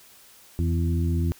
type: harmonic tone with a mistuned harmonic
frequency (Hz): 84.8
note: E2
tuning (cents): +50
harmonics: 1 / 2 / 3 / 4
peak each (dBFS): -22 / -28 / -32 / -34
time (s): 0.59-1.32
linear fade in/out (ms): 0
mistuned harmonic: 2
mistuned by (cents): -46
effects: white hiss -52 dBFS RMS until 1.39 s